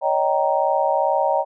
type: chord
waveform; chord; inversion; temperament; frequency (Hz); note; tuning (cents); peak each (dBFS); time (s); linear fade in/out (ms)
sine; Eb dominant seventh; third; just; 560 / 622.3 / 777.8 / 933.4; Db5 / Eb5 / G5 / Bb5; +18 / 0 / -14 / +2; -22; 0.01-1.45; 50
effects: none